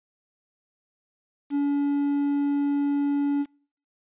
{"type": "tone with quantisation", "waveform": "triangle", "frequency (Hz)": 285, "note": "C#4", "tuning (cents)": 48, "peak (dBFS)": -19, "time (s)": [1.5, 3.46], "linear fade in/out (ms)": 50, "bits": 8, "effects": ["noise-tail reverb RT60 0.5 s tail -26 dB re dry", "resampled to 8000 Hz"]}